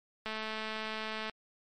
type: click train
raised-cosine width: 0.3 ms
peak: -22 dBFS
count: 227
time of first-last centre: 0.26-1.297 s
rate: 218 Hz
effects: MP3 64 kbps